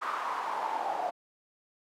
pink noise with band-pass filter sweep, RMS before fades -33 dBFS, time 0.01-1.11 s, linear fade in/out 20 ms, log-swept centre 1200 to 720 Hz, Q 5.8, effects high-pass 300 Hz 12 dB/octave

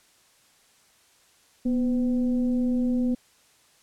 sine tone with frequency modulation, 245.1 Hz, B3, 13 cents flat, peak -21 dBFS, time 1.65-3.15 s, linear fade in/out 10 ms, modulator 264 Hz, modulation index 0.41, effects white hiss -60 dBFS RMS until 3.82 s + low-pass 10000 Hz 12 dB/octave

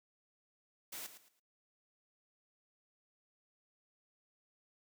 white noise with echo, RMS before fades -45 dBFS, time 0.92-1.07 s, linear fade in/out 10 ms, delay 110 ms, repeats 3, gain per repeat -11 dB, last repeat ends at 1.4 s, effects noise-tail reverb RT60 0.3 s tail -24 dB re dry + high-pass 150 Hz 12 dB/octave

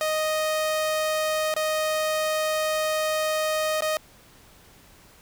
sawtooth tone with dropouts, 622.3 Hz, D#5, in tune, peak -19 dBFS, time 0.01-3.97 s, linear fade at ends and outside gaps 1 ms, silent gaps 1.54-1.564 / 3.807-3.821 s, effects pink hiss -53 dBFS RMS until 5.21 s

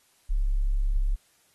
sine tone, 34.41 Hz, C#1, 12 cents flat, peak -21 dBFS, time 0.29-1.16 s, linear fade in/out 20 ms, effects white hiss -64 dBFS RMS until 1.54 s + AAC 32 kbps

